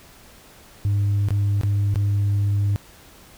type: tone with dropouts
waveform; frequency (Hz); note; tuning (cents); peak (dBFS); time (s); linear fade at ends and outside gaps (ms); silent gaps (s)
sine; 101.2; G#2; -44; -15; 0.85-2.76; 0; 1.286-1.306 / 1.612-1.634 / 1.942-1.958
effects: tanh soft clip ceiling -16 dBFS + pink hiss -48 dBFS RMS until 3.37 s